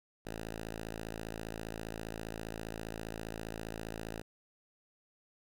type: tone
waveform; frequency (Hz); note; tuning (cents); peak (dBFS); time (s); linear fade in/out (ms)
5% pulse; 55; A1; 0; -29; 0.25-4.22; 10
effects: none